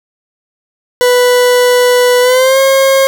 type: tone with pitch glide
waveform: 40% pulse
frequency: 493.9 to 538.6 Hz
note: B4 to C#5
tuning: 0 to -50 cents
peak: -5 dBFS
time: 1.01-3.07 s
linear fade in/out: 0 ms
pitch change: +150 cents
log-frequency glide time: 2.21-2.59 s
effects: none